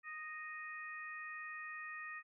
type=harmonic tone; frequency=621 Hz; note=D#5; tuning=3 cents flat; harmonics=2 / 3 / 4; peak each=-50 / -46 / -52 dBFS; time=0.03-2.23 s; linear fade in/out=50 ms; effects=none